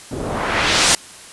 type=noise with low-pass filter sweep; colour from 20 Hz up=white; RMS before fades=-18 dBFS; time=0.11-0.95 s; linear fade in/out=2 ms; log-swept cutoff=320 to 9500 Hz; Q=0.9; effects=white hiss -39 dBFS RMS until 1.32 s + resampled to 24000 Hz